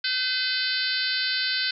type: harmonic tone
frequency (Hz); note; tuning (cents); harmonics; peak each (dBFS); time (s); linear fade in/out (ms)
510; C5; -44; 3 / 4 / 5 / 6 / 7 / 8 / 9 / 10; -29 / -35 / -35 / -33 / -33 / -30 / -29 / -35; 0.04-1.71; 5
effects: none